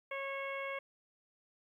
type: harmonic tone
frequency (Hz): 548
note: C#5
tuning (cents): -20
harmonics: 1 / 2 / 3 / 4 / 5 / 6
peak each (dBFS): -41 / -44 / -48 / -42 / -52 / -56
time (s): 0.11-0.79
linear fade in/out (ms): 5
effects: 12-bit